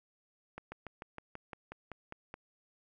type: slowing click train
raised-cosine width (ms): 0.5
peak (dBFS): -28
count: 11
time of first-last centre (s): 0.58-2.341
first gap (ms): 140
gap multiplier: 1.05
effects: none